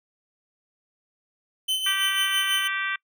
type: tone with tremolo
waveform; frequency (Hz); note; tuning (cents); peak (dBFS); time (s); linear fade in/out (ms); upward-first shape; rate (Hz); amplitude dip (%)
45% pulse; 3054; G7; -46; -21; 1.68-2.68; 10; sine; 6.1; 55
type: harmonic tone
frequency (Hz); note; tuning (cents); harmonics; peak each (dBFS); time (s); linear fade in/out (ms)
389.4; G4; -12; 3 / 4 / 5 / 6 / 7 / 8 / 9; -33 / -29 / -31 / -33 / -36 / -40 / -39; 1.86-2.96; 5
effects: noise-tail reverb RT60 0.1 s tail -25 dB re dry